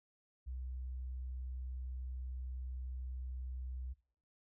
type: tone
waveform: sine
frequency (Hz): 63.5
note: B1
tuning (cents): +49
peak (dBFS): -40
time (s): 0.46-3.94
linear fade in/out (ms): 20
effects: noise-tail reverb RT60 0.6 s tail -23 dB re dry